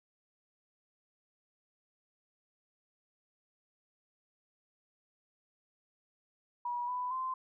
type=tone with pitch steps; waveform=sine; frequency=967 / 994 / 1037 Hz; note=B5 / B5 / C6; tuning=-37 / +11 / -16 cents; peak=-33 dBFS; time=6.65-7.34 s; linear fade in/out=5 ms; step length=230 ms; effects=none